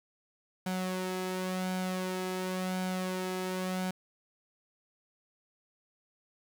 sawtooth tone with flanger, 185 Hz, F#3, in tune, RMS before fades -34 dBFS, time 0.66-3.91 s, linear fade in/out 5 ms, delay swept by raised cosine 1.3 to 2.4 ms, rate 0.93 Hz, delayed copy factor +0.5, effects 10-bit

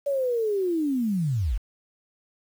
sine linear sweep, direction down, 575 to 38.89 Hz, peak -22 dBFS, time 0.06-1.58 s, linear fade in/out 10 ms, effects 8-bit

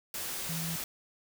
sine tone in noise, 164.81 Hz, E3, in tune, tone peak -35 dBFS, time 0.49-0.76 s, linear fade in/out 2 ms, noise white, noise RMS -37 dBFS, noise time 0.14-0.84 s, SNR -1 dB, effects none

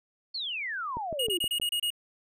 sine exponential sweep, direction down, 4527 to 329.6 Hz, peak -31 dBFS, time 0.34-1.39 s, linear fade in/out 10 ms
click train, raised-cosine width 2 ms, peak -24 dBFS, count 5, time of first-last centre 0.97-1.599 s, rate 6.36 Hz
square tone bursts, 2874 Hz, F7, 49 cents sharp, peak -27 dBFS, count 7, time 1.19-1.904 s, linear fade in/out 5 ms, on 78 ms, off 28 ms
effects none

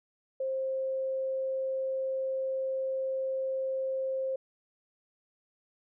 sine tone, 529 Hz, C5, 19 cents sharp, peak -29 dBFS, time 0.4-4.36 s, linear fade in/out 5 ms, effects none

